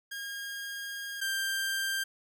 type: tone pair in turn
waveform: sawtooth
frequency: 1623 / 1582.3 Hz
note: G#6 / G6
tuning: -40 / +16 cents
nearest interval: unison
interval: 44 cents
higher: first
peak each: -33 / -26 dBFS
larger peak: second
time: 0.11-1.21 / 1.21-2.04 s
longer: first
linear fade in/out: 10 ms
effects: none